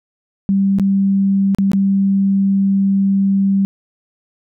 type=tone with dropouts; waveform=sine; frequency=195.8 Hz; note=G3; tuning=2 cents flat; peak=-11 dBFS; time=0.49-3.65 s; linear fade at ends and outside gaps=0 ms; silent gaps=0.786-0.797 / 1.548-1.585 / 1.717-1.733 s; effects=none